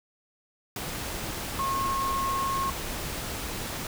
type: tone in noise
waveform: sine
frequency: 1083 Hz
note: C#6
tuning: 41 cents flat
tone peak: -26 dBFS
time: 1.59-2.7 s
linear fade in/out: 2 ms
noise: pink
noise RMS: -34 dBFS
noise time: 0.76-3.87 s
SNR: +5 dB
effects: none